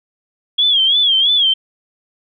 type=tone with vibrato; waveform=sine; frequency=3299 Hz; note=G#7; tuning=12 cents flat; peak=-10 dBFS; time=0.58-1.54 s; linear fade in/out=10 ms; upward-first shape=sine; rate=3 Hz; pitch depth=110 cents each way; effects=none